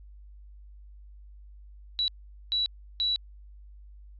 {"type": "tone bursts at uneven times", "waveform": "sine", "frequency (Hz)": 3926, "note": "B7", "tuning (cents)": -11, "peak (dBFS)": -24, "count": 3, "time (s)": [[1.99, 2.08], [2.52, 2.66], [3, 3.16]], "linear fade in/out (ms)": 0, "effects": ["added 50 Hz sine -46 dBFS peak until 4.19 s", "resampled to 11025 Hz"]}